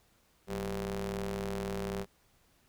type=ring-modulated tone; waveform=sawtooth; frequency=103.83 Hz; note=G#2; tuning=in tune; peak=-27 dBFS; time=0.47-2.06 s; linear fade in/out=50 ms; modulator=291 Hz; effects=pink hiss -68 dBFS RMS until 2.68 s